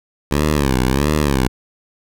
10% pulse tone with vibrato, 69.3 Hz, C#2, in tune, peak -6 dBFS, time 0.31-1.48 s, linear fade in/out 5 ms, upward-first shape sine, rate 1.5 Hz, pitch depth 170 cents each way, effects none

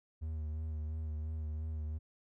triangle tone with vibrato, 77.78 Hz, D#2, in tune, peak -34 dBFS, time 0.21-1.99 s, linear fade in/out 20 ms, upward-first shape sine, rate 2.9 Hz, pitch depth 34 cents each way, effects none

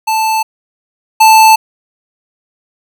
square tone pair in turn, 880 / 880 Hz, A5 / A5, 0 / 0 cents, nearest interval unison, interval 0 cents, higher neither, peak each -11 / -3 dBFS, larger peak second, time 0.07-0.43 / 1.2-1.56 s, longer neither, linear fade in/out 10 ms, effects none

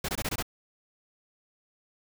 pink noise bursts, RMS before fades -31 dBFS, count 6, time 0.04-0.426 s, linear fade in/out 5 ms, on 46 ms, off 22 ms, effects none

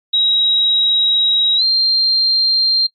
sine tone with pitch glide, 3831 to 4178 Hz, A#7 to C8, +47 to -3 cents, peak -11 dBFS, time 0.13-2.87 s, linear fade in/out 10 ms, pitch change +150 cents, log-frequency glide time 1.57-1.63 s, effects noise-tail reverb RT60 0.1 s tail -19 dB re dry + Opus 48 kbps

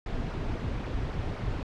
brown noise with flanger, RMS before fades -32 dBFS, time 0.06-1.63 s, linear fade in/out 2 ms, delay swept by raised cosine 0.26 to 6.16 ms, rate 3.8 Hz, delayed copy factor -0.55, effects low-pass 4000 Hz 12 dB/octave

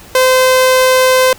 sawtooth tone, 515 Hz, C5, 28 cents flat, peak -3 dBFS, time 0.15-1.33 s, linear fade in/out 2 ms, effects pink hiss -37 dBFS RMS until 1.38 s

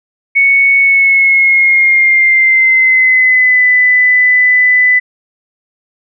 sine tone with pitch glide, 2217 to 1998.1 Hz, C#7 to B6, 0 to +20 cents, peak -5 dBFS, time 0.35-5 s, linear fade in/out 20 ms, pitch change -180 cents, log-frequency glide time 0.79-3.65 s, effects none

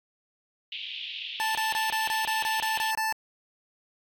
white band-pass noise, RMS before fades -37 dBFS, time 0.72-2.91 s, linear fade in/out 2 ms, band 2600 to 3500 Hz, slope 48 dB/octave
25% pulse tone bursts, 880 Hz, A5, in tune, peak -22 dBFS, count 10, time 1.4-3.125 s, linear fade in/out 0 ms, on 150 ms, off 25 ms
effects AAC 64 kbps

